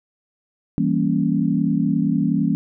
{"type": "chord", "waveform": "sine", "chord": "E diminished seventh", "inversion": "none", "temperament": "equal", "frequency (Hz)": [164.81, 196, 233.1, 277.2], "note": ["E3", "G3", "Bb3", "Db4"], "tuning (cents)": [0, 0, 0, 0], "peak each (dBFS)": -22, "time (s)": [0.78, 2.55], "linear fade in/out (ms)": 0, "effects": []}